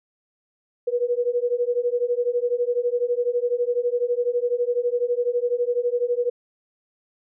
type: beating tone pair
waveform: sine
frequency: 479.2 / 491.2 Hz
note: A#4 / B4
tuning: +48 / -9 cents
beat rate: 12 Hz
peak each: -23 dBFS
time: 0.87-6.3 s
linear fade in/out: 10 ms
effects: none